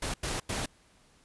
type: noise bursts at uneven times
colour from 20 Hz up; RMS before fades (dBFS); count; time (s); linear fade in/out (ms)
pink; -33; 3; 0.02-0.14 / 0.23-0.4 / 0.49-0.66; 5
effects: pink hiss -63 dBFS RMS until 1.24 s + resampled to 24000 Hz